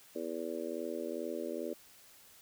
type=harmonic tone; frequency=82.41 Hz; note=E2; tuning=in tune; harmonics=3 / 4 / 5 / 6 / 7; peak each=-44 / -41 / -42 / -43 / -42 dBFS; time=0.15-1.74 s; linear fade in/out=10 ms; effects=white hiss -59 dBFS RMS until 2.41 s